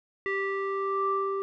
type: tone with low-pass filter sweep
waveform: square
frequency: 391.6 Hz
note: G4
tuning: 2 cents flat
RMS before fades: -29 dBFS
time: 0.26-1.42 s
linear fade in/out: 0 ms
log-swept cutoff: 2100 to 940 Hz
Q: 5.1
effects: none